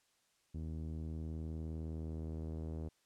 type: tone with low-pass filter sweep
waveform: sawtooth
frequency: 79.5 Hz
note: D#2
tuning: 38 cents sharp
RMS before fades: -42 dBFS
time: 0.54-2.89 s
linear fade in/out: 10 ms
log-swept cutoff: 260 to 480 Hz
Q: 1.1
effects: white hiss -75 dBFS RMS until 3.05 s + low-pass 9000 Hz 12 dB/octave